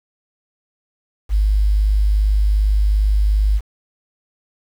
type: tone with quantisation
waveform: sine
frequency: 51.3 Hz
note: G#1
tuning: 21 cents flat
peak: -12 dBFS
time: 1.29-3.61 s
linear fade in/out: 50 ms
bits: 7
effects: none